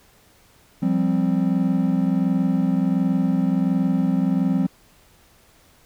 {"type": "chord", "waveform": "triangle", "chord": "F suspended second", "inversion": "none", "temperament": "equal", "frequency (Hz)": [174.61, 196, 261.6], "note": ["F3", "G3", "C4"], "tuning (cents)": [0, 0, 0], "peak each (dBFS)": -20, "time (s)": [0.82, 4.67], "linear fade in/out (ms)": 10, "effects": ["pink hiss -55 dBFS RMS until 5.85 s"]}